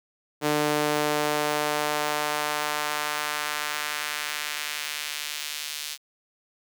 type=tone with high-pass filter sweep; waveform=sawtooth; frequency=149.4 Hz; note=D3; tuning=30 cents sharp; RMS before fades=-28 dBFS; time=0.41-5.98 s; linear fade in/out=50 ms; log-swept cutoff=340 to 3700 Hz; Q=0.99; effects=none